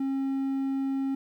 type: tone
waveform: triangle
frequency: 270.3 Hz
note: C#4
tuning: 44 cents flat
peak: -24 dBFS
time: 0-1.15 s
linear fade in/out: 5 ms
effects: 11-bit